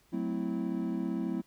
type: chord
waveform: triangle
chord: F# half-diminished seventh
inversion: none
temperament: equal with one note detuned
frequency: 185 / 220 / 258.3 / 329.6 Hz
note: F#3 / A3 / C4 / E4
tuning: 0 / 0 / -22 / 0 cents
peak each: -34 dBFS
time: 0.12-1.42 s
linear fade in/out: 20 ms
effects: pink hiss -66 dBFS RMS until 1.46 s